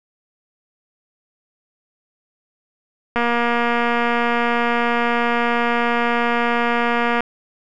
click train, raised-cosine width 0.5 ms, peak -5 dBFS, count 960, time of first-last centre 3.16-7.206 s, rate 237 Hz, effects none

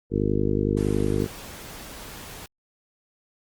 harmonic tone, 50.8 Hz, G#1, 38 cents flat, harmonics 1 / 2 / 3 / 4 / 5 / 6 / 7 / 8 / 9, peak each -30 / -28 / -30 / -29 / -29 / -30 / -29 / -30 / -30 dBFS, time 0.1-1.28 s, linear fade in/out 50 ms
pink noise, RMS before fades -40 dBFS, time 0.77-2.46 s, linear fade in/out 2 ms
effects Opus 32 kbps

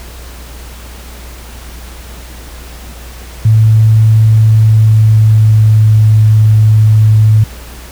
sine tone with pitch glide, 110 to 108.36 Hz, A2 to A2, 0 to -26 cents, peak -3 dBFS, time 3.45-7.44 s, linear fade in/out 5 ms, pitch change -26 cents, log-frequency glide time 4.35-5.89 s, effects added 60 Hz sine -28 dBFS peak until 7.91 s + pink hiss -33 dBFS RMS until 7.91 s

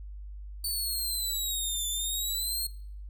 15% pulse exponential two-way sweep, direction down then up, 4547 to 3510 to 4283 Hz, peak -23 dBFS, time 0.64-2.67 s, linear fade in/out 5 ms, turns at 1.88 s, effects noise-tail reverb RT60 0.6 s tail -22 dB re dry + added 50 Hz sine -39 dBFS peak until 3.09 s

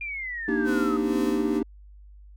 sine exponential sweep, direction down, 2429 to 1249 Hz, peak -30 dBFS, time 0.01-0.97 s, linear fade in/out 2 ms
triangle chord, Eb major seventh, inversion second, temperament equal, 233.1 / 293.7 / 311.1 / 392 Hz, Bb3 / D4 / Eb4 / G4, 0 / 0 / 0 / 0 cents, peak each -26 dBFS, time 0.48-1.63 s, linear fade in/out 5 ms
35% pulse tone with tremolo, 256.8 Hz, C4, 32 cents flat, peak -27 dBFS, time 0.64-1.61 s, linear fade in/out 50 ms, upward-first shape sine, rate 2.1 Hz, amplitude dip 65%
effects added 50 Hz sine -45 dBFS peak until 2.36 s

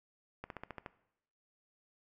slowing click train, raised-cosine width 0.5 ms, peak -27 dBFS, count 7, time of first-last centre 0.44-0.862 s, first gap 62 ms, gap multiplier 1.05, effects noise-tail reverb RT60 0.8 s tail -18 dB re dry

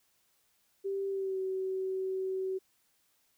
sine tone with pitch glide, 392 to 378.6 Hz, G4 to F#4, 0 to +40 cents, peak -31 dBFS, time 0.84-2.59 s, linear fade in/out 20 ms, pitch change -60 cents, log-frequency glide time 1.09-1.39 s, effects white hiss -72 dBFS RMS until 3.37 s

